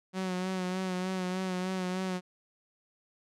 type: tone with vibrato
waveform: sawtooth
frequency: 185 Hz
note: F#3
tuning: in tune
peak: -27 dBFS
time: 0.13-2.21 s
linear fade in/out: 50 ms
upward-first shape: sine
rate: 3.3 Hz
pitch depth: 34 cents each way
effects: low-pass 8000 Hz 12 dB/octave